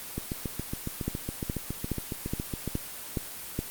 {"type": "two click trains", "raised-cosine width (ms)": 3, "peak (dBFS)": [-15, -18], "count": [7, 19], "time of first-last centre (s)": [[1.08, 3.59], [0.18, 2.677]], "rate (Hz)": [2.39, 7.21], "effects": ["white hiss -40 dBFS RMS until 3.7 s", "Opus 24 kbps"]}